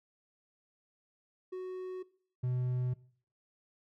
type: tone pair in turn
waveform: triangle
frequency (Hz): 370 / 125.41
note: F#4 / B2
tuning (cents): 0 / +27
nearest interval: octave + perfect fifth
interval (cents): 1873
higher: first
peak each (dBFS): -35 / -28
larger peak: second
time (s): 1.52-2.03 / 2.43-2.94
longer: neither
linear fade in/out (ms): 10
effects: noise-tail reverb RT60 0.5 s tail -20 dB re dry